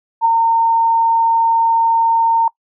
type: tone with ADSR envelope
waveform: sine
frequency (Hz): 914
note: A#5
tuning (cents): -34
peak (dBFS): -7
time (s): 0.21-2.48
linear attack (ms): 43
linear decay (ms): 7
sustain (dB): -3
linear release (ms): 3
effects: noise-tail reverb RT60 0.1 s tail -23 dB re dry